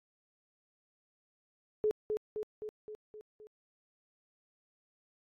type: tone with echo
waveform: sine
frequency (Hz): 426.7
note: G#4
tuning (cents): +47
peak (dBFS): -26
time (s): 1.84-1.91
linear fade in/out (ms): 0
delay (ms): 260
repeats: 6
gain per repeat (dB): -4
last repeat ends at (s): 3.47
effects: AAC 48 kbps